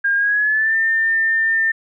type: tone with pitch glide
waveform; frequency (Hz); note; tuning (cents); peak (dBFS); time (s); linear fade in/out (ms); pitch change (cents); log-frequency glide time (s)
sine; 1614 to 1801.2; G#6 to A6; -50 to +40; -14; 0.04-1.72; 10; +190; 0.16-0.77
effects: none

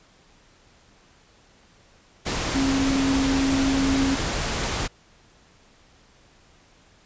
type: tone in noise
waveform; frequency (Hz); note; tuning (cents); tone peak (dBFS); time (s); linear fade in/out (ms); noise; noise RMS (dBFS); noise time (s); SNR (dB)
sine; 270; C#4; -45; -20; 2.54-4.16; 20; pink; -26; 2.25-4.88; +3
effects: pink hiss -56 dBFS RMS until 7.05 s + resampled to 16000 Hz

